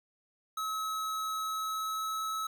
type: tone with pitch glide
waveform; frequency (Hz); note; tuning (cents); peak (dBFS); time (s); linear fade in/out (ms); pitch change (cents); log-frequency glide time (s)
square; 1287 to 1296; E6 to E6; -42 to -30; -33; 0.57-2.47; 5; +12; 1.4-2.25
effects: 10-bit